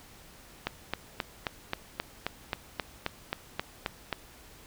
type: click train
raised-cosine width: 0.3 ms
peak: -13 dBFS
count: 14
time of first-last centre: 0.67-4.127 s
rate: 3.76 Hz
effects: pink hiss -53 dBFS RMS until 4.66 s